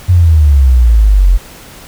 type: exponential sweep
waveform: sine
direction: down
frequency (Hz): 92.5 to 42.91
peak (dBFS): -3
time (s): 0.08-1.38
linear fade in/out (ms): 20
effects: pink hiss -34 dBFS RMS until 1.87 s